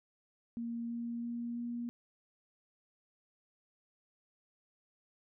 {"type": "tone with pitch steps", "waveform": "sine", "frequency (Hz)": [233.6, 235.1, 236.6, 238.1], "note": ["A#3", "A#3", "A#3", "A#3"], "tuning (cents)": [4, 15, 26, 37], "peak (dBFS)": -36, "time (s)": [0.57, 1.89], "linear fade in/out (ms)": 0, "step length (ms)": 330, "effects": []}